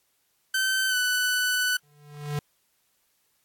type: tone with pitch glide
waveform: sawtooth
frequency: 1540 to 1493.6 Hz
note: G6 to F#6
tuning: -31 to +16 cents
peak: -19 dBFS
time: 0.54-1.77 s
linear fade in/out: 5 ms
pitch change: -53 cents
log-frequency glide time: 0.89-0.95 s
type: tone with exponential growth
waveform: square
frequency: 146.83 Hz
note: D3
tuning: in tune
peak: -25 dBFS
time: 1.83-2.39 s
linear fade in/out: 2 ms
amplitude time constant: 120 ms
effects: white hiss -70 dBFS RMS until 3.44 s + AAC 64 kbps